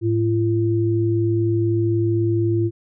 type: tone pair together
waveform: sine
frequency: 108.25 / 340.5 Hz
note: A2 / F4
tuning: -28 / -44 cents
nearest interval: octave + minor sixth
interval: 1984 cents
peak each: -19 dBFS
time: 0.01-2.71 s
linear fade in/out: 50 ms
effects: none